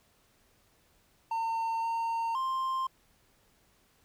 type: tone with pitch steps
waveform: triangle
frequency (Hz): 908 / 916 / 1050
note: A#5 / A#5 / C6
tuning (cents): -46 / -31 / +6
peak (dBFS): -27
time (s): 1.31-2.87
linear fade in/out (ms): 5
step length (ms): 520
effects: pink hiss -67 dBFS RMS until 4.04 s